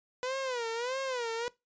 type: tone with vibrato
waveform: sawtooth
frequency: 493.9 Hz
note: B4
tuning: in tune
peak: -28 dBFS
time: 0.23-1.48 s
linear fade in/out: 0 ms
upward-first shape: sine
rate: 1.6 Hz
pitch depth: 150 cents each way
effects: noise-tail reverb RT60 0.2 s tail -20 dB re dry + resampled to 16000 Hz